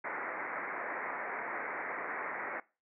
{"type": "low-pass noise", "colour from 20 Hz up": "white", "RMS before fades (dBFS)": -38, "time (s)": [0.04, 2.6], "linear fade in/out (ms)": 5, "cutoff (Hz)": 2200, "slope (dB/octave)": 96, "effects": ["noise-tail reverb RT60 0.3 s tail -21 dB re dry", "high-pass 400 Hz 12 dB/octave"]}